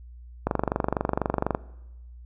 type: click train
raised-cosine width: 1 ms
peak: -9 dBFS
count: 27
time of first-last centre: 0.47-1.549 s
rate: 24.1 Hz
effects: noise-tail reverb RT60 1.0 s tail -21 dB re dry + added 60 Hz sine -42 dBFS peak until 2.25 s